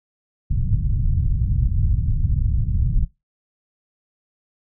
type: low-pass noise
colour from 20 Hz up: pink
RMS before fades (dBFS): -19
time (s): 0.5-3.05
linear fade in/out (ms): 10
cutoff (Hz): 130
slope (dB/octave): 24
effects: noise-tail reverb RT60 0.2 s tail -19 dB re dry